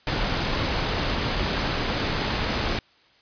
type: noise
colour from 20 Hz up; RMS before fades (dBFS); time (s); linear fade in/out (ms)
pink; -25; 0.07-2.79; 2
effects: white hiss -58 dBFS RMS until 3.21 s + resampled to 11025 Hz

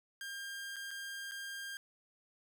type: tone with dropouts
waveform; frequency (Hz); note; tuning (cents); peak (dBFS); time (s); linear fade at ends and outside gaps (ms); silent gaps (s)
sawtooth; 1603; G6; +38; -38; 0.21-1.77; 1; 0.76-0.765 / 0.908-0.912 / 1.312-1.318
effects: none

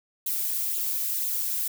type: noise with flanger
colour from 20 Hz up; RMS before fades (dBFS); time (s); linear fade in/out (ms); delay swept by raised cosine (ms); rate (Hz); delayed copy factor
violet; -28; 0.26-1.68; 5; 0.27 to 2.97; 2; +0.75
effects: none

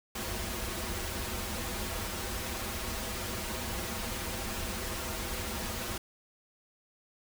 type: noise with comb filter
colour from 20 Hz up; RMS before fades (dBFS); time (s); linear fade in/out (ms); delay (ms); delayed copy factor
pink; -36; 0.15-5.98; 5; 6.9; -0.9
effects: none

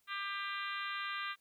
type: harmonic tone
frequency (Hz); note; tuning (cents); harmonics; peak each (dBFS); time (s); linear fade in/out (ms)
397.6; G4; +25; 3 / 4 / 5 / 6 / 7 / 8 / 9 / 10; -41 / -43 / -45 / -47 / -48 / -49 / -50 / -51; 0.07-1.36; 50
effects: white hiss -75 dBFS RMS until 1.4 s

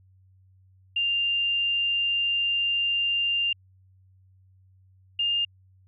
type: tone pair in turn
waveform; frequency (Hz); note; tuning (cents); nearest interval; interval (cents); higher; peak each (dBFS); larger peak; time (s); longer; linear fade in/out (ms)
sine; 2794 / 2812; F7 / F7; 0 / +11; unison; 11; second; -22; neither; 0.96-3.53 / 5.19-5.45; first; 5
effects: added 94 Hz sine -55 dBFS peak until 5.87 s

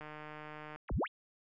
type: click train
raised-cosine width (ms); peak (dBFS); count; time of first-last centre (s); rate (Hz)
0.5; -32; 115; 0.01-0.76; 152
type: exponential two-way sweep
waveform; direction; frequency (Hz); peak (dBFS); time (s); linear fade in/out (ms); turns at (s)
sine; down then up; 3840 to 34.65 to 3840; -30; 0.88-1.08; 50; 0.93
effects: none

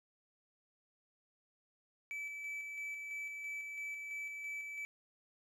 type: tone with tremolo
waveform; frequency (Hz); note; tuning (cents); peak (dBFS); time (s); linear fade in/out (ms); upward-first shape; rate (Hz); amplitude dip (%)
triangle; 2306; D7; -32; -38; 2.11-4.85; 0; square; 3; 30
effects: none

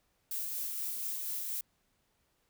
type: noise with tremolo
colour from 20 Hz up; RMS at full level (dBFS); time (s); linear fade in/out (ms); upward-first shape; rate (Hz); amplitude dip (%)
violet; -36; 0.31-1.61; 2; sine; 4.2; 25
effects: pink hiss -75 dBFS RMS until 2.49 s

